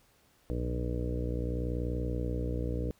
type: harmonic tone with a mistuned harmonic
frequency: 60.7 Hz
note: B1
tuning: 29 cents flat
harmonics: 1 / 2 / 3 / 4 / 5 / 6 / 7 / 8 / 9 / 10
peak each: -33 / -37 / -41 / -45 / -39 / -49 / -43 / -40 / -51 / -51 dBFS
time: 0.5-2.91 s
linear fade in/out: 0 ms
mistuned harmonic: 1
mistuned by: +65 cents
effects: pink hiss -66 dBFS RMS until 2.99 s